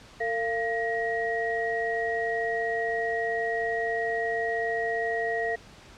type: tone cluster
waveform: sine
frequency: 453.8 / 689 / 1894 Hz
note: A#4 / F5 / A#6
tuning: -47 / -24 / +27 cents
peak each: -30 dBFS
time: 0.2-5.56 s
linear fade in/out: 10 ms
effects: pink hiss -50 dBFS RMS until 5.97 s + low-pass 6000 Hz 12 dB/octave